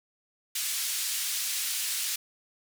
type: band-pass noise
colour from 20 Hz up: white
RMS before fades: -31 dBFS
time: 0.55-2.16 s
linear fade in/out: 5 ms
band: 2400 to 12000 Hz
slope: 12 dB/octave
effects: none